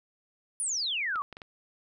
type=exponential sweep; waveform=sine; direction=down; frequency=10170 to 1093 Hz; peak=-28 dBFS; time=0.6-1.22 s; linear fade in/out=0 ms
type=clicks; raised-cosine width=0.3 ms; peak=-27 dBFS; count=4; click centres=1.158 / 1.327 / 1.369 / 1.418 s
effects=none